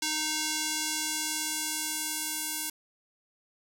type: tone with band-pass filter sweep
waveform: square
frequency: 309.3 Hz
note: D#4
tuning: 10 cents flat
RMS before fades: -32 dBFS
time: 0.02-2.7 s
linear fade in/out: 5 ms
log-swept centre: 5900 to 11000 Hz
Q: 1
effects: none

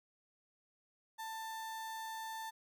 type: tone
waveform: 35% pulse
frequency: 889 Hz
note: A5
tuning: 18 cents sharp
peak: -40 dBFS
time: 1.18-2.51 s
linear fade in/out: 20 ms
effects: none

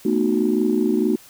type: chord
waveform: sine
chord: B dominant seventh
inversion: third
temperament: just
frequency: 222.2 / 246.9 / 308.7 / 370.4 Hz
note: A3 / B3 / D#4 / F#4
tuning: +17 / 0 / -14 / +2 cents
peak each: -21 / -23 / -21 / -21 dBFS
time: 0.05-1.16 s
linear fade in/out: 5 ms
effects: tanh soft clip ceiling -7 dBFS + white hiss -47 dBFS RMS until 1.29 s

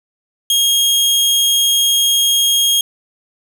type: tone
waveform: sawtooth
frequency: 3256 Hz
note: G#7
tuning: 35 cents flat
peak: -8 dBFS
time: 0.5-2.81 s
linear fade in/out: 2 ms
effects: none

